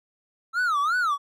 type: tone with vibrato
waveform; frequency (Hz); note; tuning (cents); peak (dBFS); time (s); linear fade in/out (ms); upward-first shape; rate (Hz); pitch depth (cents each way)
triangle; 1300; E6; -24; -19; 0.53-1.18; 50; sine; 2.8; 240
effects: none